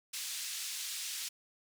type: band-pass noise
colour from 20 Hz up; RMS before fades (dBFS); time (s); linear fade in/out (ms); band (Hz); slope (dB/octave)
white; -40; 0.13-1.29; 10; 2700 to 8200; 12
effects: none